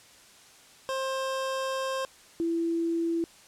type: tone pair in turn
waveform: 25% pulse / sine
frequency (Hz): 530 / 333.9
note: C5 / E4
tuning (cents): +22 / +22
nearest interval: minor sixth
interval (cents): 800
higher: first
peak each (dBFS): -25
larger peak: neither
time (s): 0.89-2.05 / 2.4-3.24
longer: first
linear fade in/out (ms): 0
effects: white hiss -54 dBFS RMS until 3.47 s + low-pass 9000 Hz 12 dB/octave